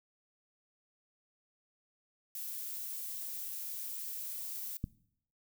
violet noise, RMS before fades -41 dBFS, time 2.35-4.77 s, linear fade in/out 2 ms
click, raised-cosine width 5 ms, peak -22 dBFS, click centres 4.841 s
effects noise-tail reverb RT60 0.7 s tail -22 dB re dry

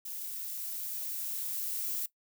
violet noise with level ramp, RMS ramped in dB -40 to -34 dBFS, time 0.05-2.06 s, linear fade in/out 5 ms, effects noise-tail reverb RT60 0.1 s tail -18 dB re dry

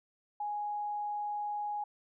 sine tone, 830.6 Hz, G#5, in tune, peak -33 dBFS, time 0.4-1.84 s, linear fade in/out 5 ms, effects none

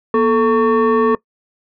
sine tone with frequency modulation, 440 Hz, A4, in tune, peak -9 dBFS, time 0.14-1.15 s, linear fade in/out 2 ms, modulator 680 Hz, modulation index 1, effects noise-tail reverb RT60 0.1 s tail -21 dB re dry + tanh soft clip ceiling -7 dBFS

